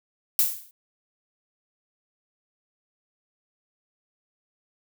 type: noise with exponential decay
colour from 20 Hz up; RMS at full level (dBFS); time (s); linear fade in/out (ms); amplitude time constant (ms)
violet; -17; 0.39-0.71; 1; 69
effects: none